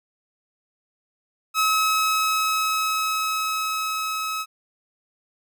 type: tone with level ramp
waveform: sawtooth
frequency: 1284 Hz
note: E6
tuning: 46 cents flat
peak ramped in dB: -14 to -22 dBFS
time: 1.54-4.46 s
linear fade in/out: 50 ms
effects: none